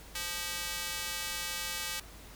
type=tone with high-pass filter; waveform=square; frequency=174.61 Hz; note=F3; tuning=in tune; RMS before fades=-37 dBFS; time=0.15-2 s; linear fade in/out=5 ms; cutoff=2200 Hz; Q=0.59; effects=added 50 Hz sine -52 dBFS peak until 2.35 s + pink hiss -52 dBFS RMS until 2.35 s